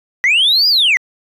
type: linear two-way sweep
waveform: sine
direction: up then down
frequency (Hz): 1914 to 4978 to 1914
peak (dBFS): -7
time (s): 0.24-0.97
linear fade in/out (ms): 0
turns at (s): 0.68
effects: tanh soft clip ceiling -7 dBFS